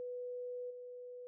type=tone with level steps; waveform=sine; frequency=493.9 Hz; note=B4; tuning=in tune; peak=-40 / -46 dBFS; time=0-1.27 s; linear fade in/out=0 ms; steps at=0.7 s; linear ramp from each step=10 ms; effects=none